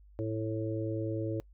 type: harmonic tone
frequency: 110 Hz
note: A2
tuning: in tune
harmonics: 1 / 3 / 4 / 5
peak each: -35 / -35 / -39 / -39 dBFS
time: 0.19-1.4 s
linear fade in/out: 0 ms
effects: noise-tail reverb RT60 0.1 s tail -25 dB re dry + added 50 Hz sine -54 dBFS peak until 1.53 s